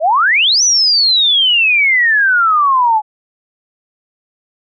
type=exponential two-way sweep; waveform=sine; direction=up then down; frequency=588 to 6080 to 838 Hz; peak=-8 dBFS; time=0-3.02 s; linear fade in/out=50 ms; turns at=0.63 s; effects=none